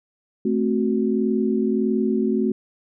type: chord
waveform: sine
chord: F# diminished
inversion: first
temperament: equal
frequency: 220 / 261.6 / 370 Hz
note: A3 / C4 / F#4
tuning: 0 / 0 / 0 cents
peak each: -21 / -24 / -23 dBFS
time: 0.45-2.52 s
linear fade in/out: 5 ms
effects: none